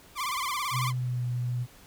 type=tone with vibrato; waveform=sawtooth; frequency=1100 Hz; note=C#6; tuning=14 cents flat; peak=-25 dBFS; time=0.15-0.93 s; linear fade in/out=50 ms; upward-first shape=sine; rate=18 Hz; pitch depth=150 cents each way
type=tone with pitch glide; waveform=sine; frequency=126.7 to 122.81 Hz; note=B2 to B2; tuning=+45 to -9 cents; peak=-27 dBFS; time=0.71-1.67 s; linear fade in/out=50 ms; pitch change=-54 cents; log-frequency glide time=0.9-1.22 s
effects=pink hiss -54 dBFS RMS until 1.86 s